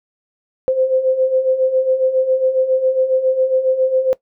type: beating tone pair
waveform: sine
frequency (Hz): 515 / 522.3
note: C5 / C5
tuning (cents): -28 / -3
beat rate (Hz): 7.3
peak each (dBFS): -20 / -14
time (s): 0.68-4.13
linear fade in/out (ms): 0
effects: noise-tail reverb RT60 0.1 s tail -19 dB re dry